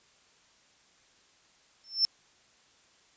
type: tone with exponential growth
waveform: sine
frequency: 5350 Hz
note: E8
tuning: 25 cents sharp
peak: -18 dBFS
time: 1.84-2.05 s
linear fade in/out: 0 ms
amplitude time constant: 45 ms
effects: white hiss -63 dBFS RMS until 3.16 s + resampled to 16000 Hz